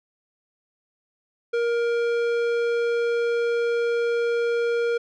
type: tone with low-pass filter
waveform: square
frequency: 470 Hz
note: A#4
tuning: 14 cents sharp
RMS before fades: -23 dBFS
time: 1.53-4.98 s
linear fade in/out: 10 ms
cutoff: 2700 Hz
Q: 0.55
effects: none